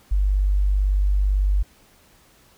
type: tone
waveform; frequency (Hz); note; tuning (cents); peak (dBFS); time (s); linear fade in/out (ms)
sine; 49; G1; 0; -16; 0.11-1.63; 10
effects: pink hiss -55 dBFS RMS until 2.57 s